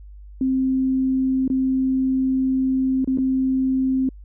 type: tone with dropouts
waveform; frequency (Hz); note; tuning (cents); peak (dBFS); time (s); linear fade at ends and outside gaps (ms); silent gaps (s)
sine; 262.5; C4; +6; -17; 0.41-4.09; 2; 1.479-1.5 / 3.045-3.075 / 3.175-3.184
effects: added 50 Hz sine -38 dBFS peak until 4.24 s